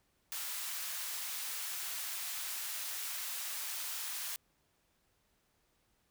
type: high-pass noise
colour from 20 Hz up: white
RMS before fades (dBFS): -40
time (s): 0.32-4.36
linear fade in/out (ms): 0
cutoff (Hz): 1000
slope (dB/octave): 12
effects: pink hiss -75 dBFS RMS until 6.1 s